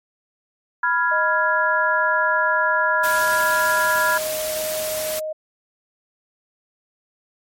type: chord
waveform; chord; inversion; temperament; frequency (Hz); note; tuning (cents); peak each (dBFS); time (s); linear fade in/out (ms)
sine; F diminished; second; equal with one note detuned; 987.8 / 1396.9 / 1667.9; Cb6 / F6 / Ab6; 0 / 0 / +7; -21; 0.83-4.18; 5
type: tone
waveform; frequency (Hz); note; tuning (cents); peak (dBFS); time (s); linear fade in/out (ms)
sine; 622.3; D#5; 0; -24; 1.11-5.33; 10
type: noise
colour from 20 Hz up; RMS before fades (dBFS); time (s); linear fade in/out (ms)
white; -28; 3.03-5.2; 10
effects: MP3 64 kbps